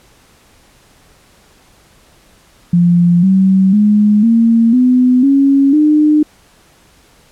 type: tone with pitch steps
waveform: sine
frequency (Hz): 173.8 / 190.63 / 209.1 / 229.3 / 251.5 / 275.9 / 302.6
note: F3 / G3 / G#3 / A#3 / B3 / C#4 / D#4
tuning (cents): -8 / -48 / +12 / -28 / +32 / -8 / -48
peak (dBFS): -6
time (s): 2.73-6.23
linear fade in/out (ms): 5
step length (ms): 500
effects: pink hiss -48 dBFS RMS until 7.31 s + low-pass 12000 Hz 12 dB/octave